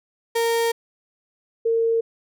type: tone pair in turn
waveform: 35% pulse / sine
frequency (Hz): 462.3 / 456.7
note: A#4 / A#4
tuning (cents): -14 / -36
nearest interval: unison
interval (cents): 22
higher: first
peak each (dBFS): -17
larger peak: neither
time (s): 0.35-0.72 / 1.65-2.01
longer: first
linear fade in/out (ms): 10
effects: none